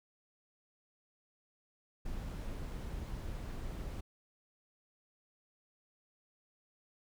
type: noise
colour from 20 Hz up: brown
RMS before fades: -41 dBFS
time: 2.05-4.01 s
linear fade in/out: 10 ms
effects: none